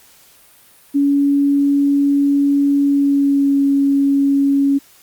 sine tone with pitch glide, 282.3 to 278.3 Hz, C#4 to C#4, +32 to +7 cents, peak -11 dBFS, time 0.94-4.79 s, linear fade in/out 20 ms, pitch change -25 cents, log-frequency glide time 2.81-3.59 s, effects white hiss -48 dBFS RMS until 5.02 s + Opus 48 kbps

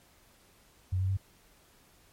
sine tone with pitch steps, 92.5 / 94.44 / 96.43 Hz, F#2 / F#2 / G2, 0 / +36 / -28 cents, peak -26 dBFS, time 0.92-1.172 s, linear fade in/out 10 ms, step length 84 ms, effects pink hiss -62 dBFS RMS until 2.12 s + MP3 64 kbps

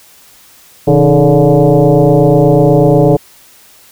sine tone with frequency modulation, 131.9 Hz, C3, 14 cents sharp, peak -4 dBFS, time 0.87-3.17 s, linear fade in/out 10 ms, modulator 146 Hz, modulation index 3.6, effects white hiss -42 dBFS RMS until 3.91 s

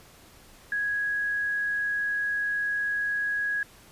sine tone, 1661.2 Hz, G#6, in tune, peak -25 dBFS, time 0.72-3.63 s, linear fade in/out 2 ms, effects pink hiss -53 dBFS RMS until 3.91 s + resampled to 32000 Hz

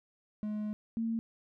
triangle / sine tone pair in turn, 211.5 / 227.2 Hz, G#3 / A#3, +32 / -44 cents, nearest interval minor second, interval 124 cents, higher second, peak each -31 / -30 dBFS, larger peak second, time 0.43-0.73 / 0.97-1.19 s, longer first, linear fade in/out 0 ms, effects none

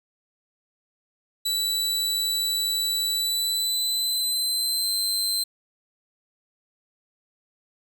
sawtooth tone with pitch glide, 3951 to 4100 Hz, B7 to C8, 0 to -36 cents, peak -20 dBFS, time 1.45-5.44 s, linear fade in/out 10 ms, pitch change +64 cents, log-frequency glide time 3.12-4.86 s, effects none

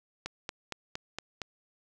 click train, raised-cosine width 0.2 ms, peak -18 dBFS, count 6, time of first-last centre 0.26-1.417 s, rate 4.32 Hz, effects none

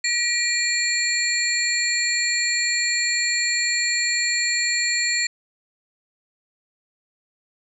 sine tone cluster, 1920 / 2378 / 4328 / 7320 Hz, B6 / D7 / C#8 / A#8, -49 / +21 / -42 / -32 cents, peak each -25 dBFS, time 0.04-5.27 s, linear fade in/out 5 ms, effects none

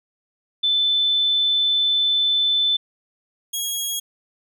sine / 15% pulse tone pair in turn, 3520 / 3302 Hz, A7 / G#7, 0 / -11 cents, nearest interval minor second, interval 111 cents, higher first, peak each -16 dBFS, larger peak neither, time 0.63-2.77 / 3.53-4 s, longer first, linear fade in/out 10 ms, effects none

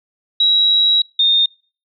sine tone pair in turn, 3867 / 3657 Hz, B7 / A#7, -37 / -34 cents, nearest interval minor second, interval 97 cents, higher first, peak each -10 dBFS, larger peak neither, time 0.4-1.02 / 1.19-1.46 s, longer first, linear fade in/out 5 ms, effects noise-tail reverb RT60 0.4 s tail -25 dB re dry

